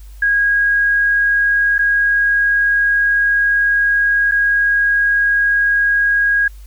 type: tone with dropouts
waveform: sine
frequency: 1641 Hz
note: G#6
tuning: 21 cents flat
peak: -11 dBFS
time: 0.22-6.48 s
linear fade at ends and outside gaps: 5 ms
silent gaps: 1.782-1.79 / 4.313-4.319 s
effects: added 50 Hz sine -33 dBFS peak until 6.66 s + white hiss -51 dBFS RMS until 6.66 s